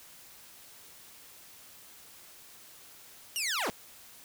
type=linear sweep; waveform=15% pulse; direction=down; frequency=2941 to 153.2 Hz; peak=-23 dBFS; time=3.36-3.7 s; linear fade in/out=0 ms; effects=white hiss -53 dBFS RMS until 4.24 s